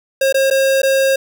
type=tone with dropouts; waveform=square; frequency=538 Hz; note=C5; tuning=48 cents sharp; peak=-12 dBFS; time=0.21-1.16 s; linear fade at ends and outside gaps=5 ms; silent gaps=0.326-0.343 / 0.502-0.509 / 0.819-0.831 s; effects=none